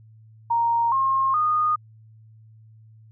sine tone with pitch steps, 932.3 / 1070.9 / 1230.2 Hz, A#5 / C6 / D#6, 0 / +40 / -20 cents, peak -18 dBFS, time 0.5-1.76 s, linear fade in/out 10 ms, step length 420 ms, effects added 110 Hz sine -47 dBFS peak until 3.11 s

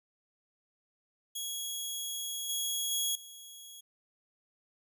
15% pulse tone with level steps, 3326 Hz, G#7, 2 cents sharp, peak -28 / -24 / -22 / -40 dBFS, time 1.35-3.81 s, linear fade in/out 10 ms, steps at 2.49 / 2.91 / 3.15 s, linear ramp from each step 5 ms, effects none

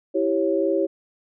sine chord, C# diminished, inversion first, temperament equal with one note detuned, 329.6 / 392 / 549.6 Hz, E4 / G4 / C#5, 0 / 0 / -15 cents, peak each -23 dBFS, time 0.14-0.87 s, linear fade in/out 20 ms, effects none

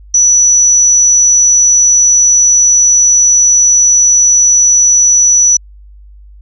sine tone, 5920 Hz, F#8, in tune, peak -4 dBFS, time 0.14-5.57 s, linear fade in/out 5 ms, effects added 50 Hz sine -33 dBFS peak until 6.41 s

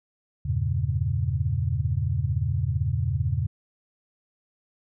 sine chord, E diminished seventh, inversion none, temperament equal with one note detuned, 82.41 / 98 / 115.74 / 138.59 Hz, E2 / G2 / Bb2 / Db3, 0 / 0 / -12 / 0 cents, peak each -28 dBFS, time 0.45-3.47 s, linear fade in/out 10 ms, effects none

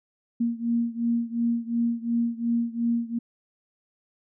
sine beating tone pair, 233.1 / 235.9 Hz, A#3 / A#3, 0 / +21 cents, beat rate 2.8 Hz, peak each -25 / -27 dBFS, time 0.4-3.19 s, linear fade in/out 10 ms, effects none

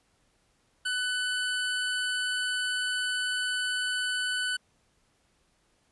25% pulse tone, 1497 Hz, F#6, 20 cents sharp, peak -24 dBFS, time 0.85-4.57 s, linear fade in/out 10 ms, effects pink hiss -69 dBFS RMS until 5.91 s + resampled to 24000 Hz

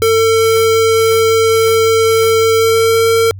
square tone with pitch glide, 449.1 to 455.1 Hz, A4 to A#4, +35 to -42 cents, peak -9 dBFS, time 0.02-3.31 s, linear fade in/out 0 ms, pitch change +23 cents, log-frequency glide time 2.46-3.11 s, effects added 96 Hz sine -26 dBFS peak until 3.39 s

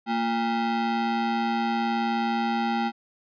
square ring-modulated tone, 289.3 Hz, D4, 26 cents flat, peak -21 dBFS, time 0.06-2.92 s, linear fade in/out 50 ms, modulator 519 Hz, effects resampled to 11025 Hz

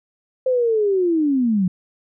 sine linear sweep, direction down, 523.3 to 174.61 Hz, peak -15 dBFS, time 0.46-1.68 s, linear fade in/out 5 ms, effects none

